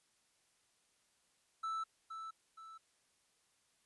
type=tone with echo; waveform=triangle; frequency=1318.5 Hz; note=E6; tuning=in tune; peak=-35 dBFS; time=1.63-1.84 s; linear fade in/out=10 ms; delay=470 ms; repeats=2; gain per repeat=-7 dB; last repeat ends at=2.78 s; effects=white hiss -75 dBFS RMS until 3.85 s + resampled to 24000 Hz